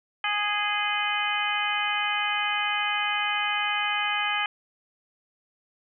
harmonic tone with a mistuned harmonic, 414.4 Hz, G#4, 4 cents flat, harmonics 2 / 3 / 4 / 5 / 6 / 7, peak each -31 / -31 / -31 / -31 / -31 / -31 dBFS, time 0.24-4.46 s, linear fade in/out 2 ms, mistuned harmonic 7, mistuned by +76 cents, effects none

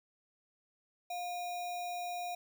sine tone with sample-and-hold, 707 Hz, F5, 21 cents sharp, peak -36 dBFS, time 1.1-2.35 s, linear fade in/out 5 ms, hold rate 3150 Hz, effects none

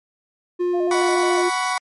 triangle tone, 354.9 Hz, F4, 28 cents sharp, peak -16 dBFS, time 0.59-1.5 s, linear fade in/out 20 ms
sine tone with vibrato, 659.3 Hz, E5, in tune, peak -26 dBFS, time 0.73-1.43 s, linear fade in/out 20 ms, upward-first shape square, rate 7 Hz, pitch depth 86 cents each way
30% pulse chord, F# suspended fourth, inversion none, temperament equal with one note detuned, 740 / 987.8 / 1121 Hz, F#5 / B5 / C#6, 0 / 0 / +19 cents, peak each -22 dBFS, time 0.91-1.78 s, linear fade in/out 2 ms
effects MP3 48 kbps

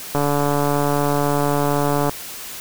click train, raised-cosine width 1 ms, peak -6 dBFS, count 281, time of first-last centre 0.15-2.094 s, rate 144 Hz, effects white hiss -33 dBFS RMS until 2.6 s

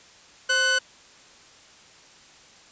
sawtooth tone pair together, 525.3 / 1496 Hz, C5 / F#6, +7 / +19 cents, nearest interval octave + tritone, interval 1812 cents, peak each -25 / -16 dBFS, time 0.49-0.79 s, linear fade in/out 10 ms, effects white hiss -51 dBFS RMS until 2.71 s + resampled to 16000 Hz

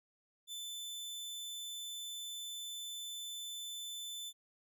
sawtooth tone, 3520 Hz, A7, in tune, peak -39 dBFS, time 0.47-4.33 s, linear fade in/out 50 ms, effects none

